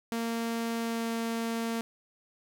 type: tone with pitch glide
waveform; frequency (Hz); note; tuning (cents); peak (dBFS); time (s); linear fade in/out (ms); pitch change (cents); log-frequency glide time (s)
sawtooth; 230.3 to 229; A#3 to A#3; -21 to -31; -26; 0.12-1.81; 0; -10; 0.79-1.07
effects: none

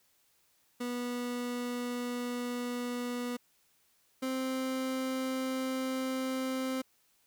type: tone pair in turn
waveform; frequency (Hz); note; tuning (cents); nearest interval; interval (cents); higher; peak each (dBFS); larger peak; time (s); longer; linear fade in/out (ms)
30% pulse; 244.1 / 261.2; B3 / C4; -20 / -3; minor second; 117; second; -31 / -29; second; 0.8-3.37 / 4.22-6.82; second; 10
effects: white hiss -70 dBFS RMS until 7.26 s

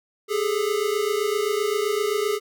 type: tone pair together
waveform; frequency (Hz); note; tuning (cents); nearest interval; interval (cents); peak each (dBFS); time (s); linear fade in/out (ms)
square; 404.1 / 431.8; G#4 / A4; -47 / -33; minor second; 114; -25; 0.28-2.4; 50
effects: none

